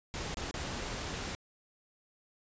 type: noise with dropouts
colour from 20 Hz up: pink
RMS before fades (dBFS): -38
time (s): 0.14-1.35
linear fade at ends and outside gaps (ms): 0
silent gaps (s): 0.344-0.371 / 0.511-0.541
effects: resampled to 16000 Hz